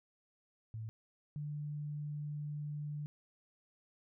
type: tone pair in turn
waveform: sine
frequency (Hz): 110.9 / 148.03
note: A2 / D3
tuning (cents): +14 / +14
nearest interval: perfect fourth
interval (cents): 500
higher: second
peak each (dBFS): -40 / -38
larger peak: second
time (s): 0.74-0.89 / 1.36-3.06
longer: second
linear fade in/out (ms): 0
effects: none

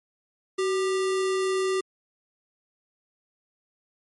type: tone with sample-and-hold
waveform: sine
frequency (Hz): 378.2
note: F#4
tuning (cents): +38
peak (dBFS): -22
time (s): 0.58-1.81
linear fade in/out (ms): 10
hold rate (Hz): 1575
effects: low-pass 11000 Hz 12 dB/octave + MP3 48 kbps

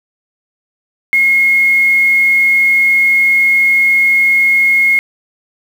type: tone with quantisation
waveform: sine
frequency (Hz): 2157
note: C#7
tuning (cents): -48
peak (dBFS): -7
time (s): 1.13-4.99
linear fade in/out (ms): 0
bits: 5
effects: none

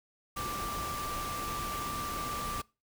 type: tone in noise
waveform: sine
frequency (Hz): 1176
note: D6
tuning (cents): +2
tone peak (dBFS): -36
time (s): 0.36-2.62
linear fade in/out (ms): 10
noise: pink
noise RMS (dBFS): -39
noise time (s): 0.36-2.62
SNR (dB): 0
effects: noise-tail reverb RT60 0.3 s tail -24 dB re dry

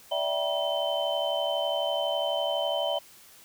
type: tone cluster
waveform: sine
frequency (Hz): 583 / 655 / 773 / 959 / 3072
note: D5 / E5 / G5 / A#5 / G7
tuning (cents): -13 / -11 / -24 / +49 / -36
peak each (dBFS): -30 / -30 / -35 / -36 / -32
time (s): 0.11-2.99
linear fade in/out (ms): 10
effects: white hiss -53 dBFS RMS until 3.44 s

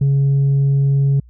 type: tone with tanh clipping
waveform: sine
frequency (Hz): 138.59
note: C#3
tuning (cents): 0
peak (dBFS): -12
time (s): 0.01-1.2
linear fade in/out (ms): 5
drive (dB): 1
effects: added 60 Hz sine -41 dBFS peak until 1.29 s

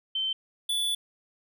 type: tone pair in turn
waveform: sine / square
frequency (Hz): 3094 / 3457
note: G7 / A7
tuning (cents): -23 / -31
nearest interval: major second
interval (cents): 192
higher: second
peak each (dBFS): -26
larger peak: neither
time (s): 0.15-0.33 / 0.69-0.95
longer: second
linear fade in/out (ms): 5
effects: none

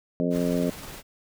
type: harmonic tone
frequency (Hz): 87.31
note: F2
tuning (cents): 0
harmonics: 2 / 3 / 4 / 5 / 6 / 7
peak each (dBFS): -27 / -26 / -34 / -31 / -33 / -31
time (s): 0.2-0.7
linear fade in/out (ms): 0
type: noise with tremolo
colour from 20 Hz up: pink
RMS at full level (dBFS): -39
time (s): 0.3-1.03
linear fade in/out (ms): 50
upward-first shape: sine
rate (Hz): 19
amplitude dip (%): 25
effects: none

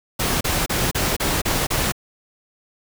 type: noise bursts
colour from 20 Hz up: pink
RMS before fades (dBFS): -21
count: 7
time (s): 0.19-1.922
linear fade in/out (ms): 10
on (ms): 220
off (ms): 32
effects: none

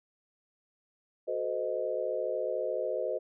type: chord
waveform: sine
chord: F# diminished seventh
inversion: none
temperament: equal with one note detuned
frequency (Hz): 370 / 440 / 514 / 622.3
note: F#4 / A4 / C5 / Eb5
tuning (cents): 0 / 0 / -31 / 0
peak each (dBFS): -38 / -37 / -33 / -34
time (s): 1.27-3.19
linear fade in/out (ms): 20
effects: none

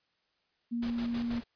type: tone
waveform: sine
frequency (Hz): 236.1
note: A#3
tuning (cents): +22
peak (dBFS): -30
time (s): 0.71-1.41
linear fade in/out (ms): 20
type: noise with tremolo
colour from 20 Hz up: pink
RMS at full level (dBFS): -42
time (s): 0.82-1.44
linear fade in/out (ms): 10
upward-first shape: square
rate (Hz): 6.2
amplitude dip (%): 60
effects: white hiss -75 dBFS RMS until 1.55 s + resampled to 11025 Hz

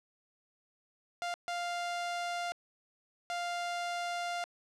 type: tone bursts at uneven times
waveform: sawtooth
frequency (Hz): 698.5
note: F5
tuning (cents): 0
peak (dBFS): -30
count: 3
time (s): 1.22-1.34 / 1.48-2.52 / 3.3-4.44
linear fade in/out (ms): 0
effects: low-pass 7000 Hz 12 dB/octave

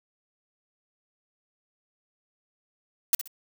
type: noise with echo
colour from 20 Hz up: blue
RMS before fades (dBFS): -20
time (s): 3.13-3.15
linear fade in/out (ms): 2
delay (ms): 63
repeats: 2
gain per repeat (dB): -12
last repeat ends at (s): 3.276
effects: none

